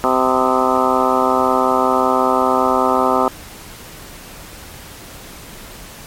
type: harmonic tone with a mistuned harmonic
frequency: 129.1 Hz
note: C3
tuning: 23 cents flat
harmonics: 2 / 3 / 4 / 5 / 6 / 7 / 8 / 9 / 10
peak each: -21 / -21 / -21 / -21 / -21 / -21 / -21 / -21 / -21 dBFS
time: 0.04-3.28 s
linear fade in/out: 0 ms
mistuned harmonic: 9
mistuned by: +64 cents
effects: pink hiss -36 dBFS RMS until 6.06 s + MP3 64 kbps